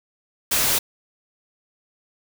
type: noise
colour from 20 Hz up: white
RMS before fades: -20 dBFS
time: 0.51-0.79 s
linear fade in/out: 10 ms
effects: none